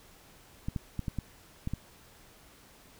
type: clicks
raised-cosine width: 5 ms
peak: -20 dBFS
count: 7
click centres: 0.685 / 0.762 / 0.993 / 1.082 / 1.187 / 1.674 / 1.736 s
effects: pink hiss -57 dBFS RMS until 2.99 s